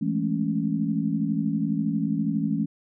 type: chord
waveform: sine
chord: A major seventh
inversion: second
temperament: equal with one note detuned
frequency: 165.67 / 207.7 / 220 / 277.2 Hz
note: E3 / G#3 / A3 / C#4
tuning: +9 / 0 / 0 / 0 cents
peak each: -28 dBFS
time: 0.01-2.66 s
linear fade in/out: 10 ms
effects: none